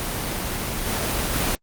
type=noise with level steps; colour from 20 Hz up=pink; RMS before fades=-27 / -24 / -22 dBFS; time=0-1.55 s; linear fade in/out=0 ms; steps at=0.85 / 1.33 s; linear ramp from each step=20 ms; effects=Opus 24 kbps